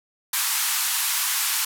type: band-pass noise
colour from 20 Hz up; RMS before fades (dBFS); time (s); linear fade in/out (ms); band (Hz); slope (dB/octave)
white; -24; 0.33-1.65; 5; 860 to 15000; 48
effects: none